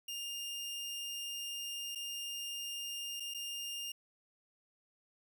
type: tone with dropouts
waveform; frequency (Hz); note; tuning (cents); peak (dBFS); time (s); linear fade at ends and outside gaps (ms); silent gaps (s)
sawtooth; 2812; F7; +11; -36; 0.08-3.92; 5; 1.95-1.956 / 3.199-3.203 / 3.339-3.345
effects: none